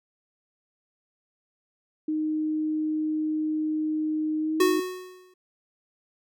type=tone with pitch glide; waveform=sine; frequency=309.6 to 315.7 Hz; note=D#4 to D#4; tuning=-9 to +25 cents; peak=-24 dBFS; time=2.08-4.8 s; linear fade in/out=5 ms; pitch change=+34 cents; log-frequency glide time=4.39-4.58 s
type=tone with exponential decay; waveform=square; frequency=367.4 Hz; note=F#4; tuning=12 cents flat; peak=-17 dBFS; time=4.6-5.34 s; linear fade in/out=5 ms; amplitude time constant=160 ms
effects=none